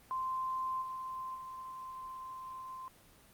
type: tone with level steps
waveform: sine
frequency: 1041 Hz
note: C6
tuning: 9 cents flat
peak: -33 / -38 / -42 dBFS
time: 0.11-2.88 s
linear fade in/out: 0 ms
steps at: 0.81 / 1.34 s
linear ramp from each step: 20 ms
effects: pink hiss -61 dBFS RMS until 3.33 s + Opus 24 kbps